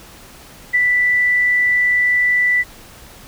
sine tone with ADSR envelope, 1975.5 Hz, B6, in tune, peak -10 dBFS, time 0.73-2.64 s, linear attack 21 ms, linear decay 27 ms, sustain -2 dB, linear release 35 ms, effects pink hiss -41 dBFS RMS until 3.27 s

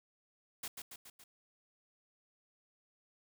white noise with echo, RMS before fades -42 dBFS, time 0.63-0.68 s, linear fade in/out 5 ms, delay 140 ms, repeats 4, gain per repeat -4 dB, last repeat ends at 1.24 s, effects none

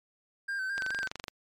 triangle tone with vibrato, 1565 Hz, G6, 3 cents flat, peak -29 dBFS, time 0.48-1.08 s, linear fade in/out 10 ms, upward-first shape square, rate 4.6 Hz, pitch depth 38 cents each way
click train, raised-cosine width 0.2 ms, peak -19 dBFS, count 13, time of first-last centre 0.78-1.282 s, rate 23.9 Hz
effects MP3 96 kbps

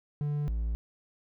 triangle tone pair in turn, 146.83 / 56.35 Hz, D3 / A1, 0 / +42 cents, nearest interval octave + perfect fourth, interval 1658 cents, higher first, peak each -26 dBFS, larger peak neither, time 0.21-0.48 / 0.48-0.75 s, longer neither, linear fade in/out 0 ms, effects none

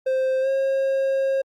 triangle tone with pitch glide, 523.3 to 538.9 Hz, C5 to C#5, 0 to -49 cents, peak -17 dBFS, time 0.06-1.42 s, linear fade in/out 10 ms, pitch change +51 cents, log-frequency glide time 0.41-0.48 s, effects Opus 48 kbps

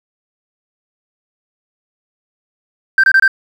sine tone bursts, 1565 Hz, G6, 3 cents flat, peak -4 dBFS, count 4, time 2.98-3.279 s, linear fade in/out 2 ms, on 56 ms, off 25 ms, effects tanh soft clip ceiling -4 dBFS + 7-bit

